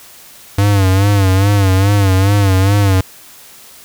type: tone with vibrato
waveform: square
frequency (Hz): 98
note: G2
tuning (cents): 0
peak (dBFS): -9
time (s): 0.58-3.01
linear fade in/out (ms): 5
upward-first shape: sine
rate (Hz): 2.4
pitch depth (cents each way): 79
effects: white hiss -39 dBFS RMS until 3.84 s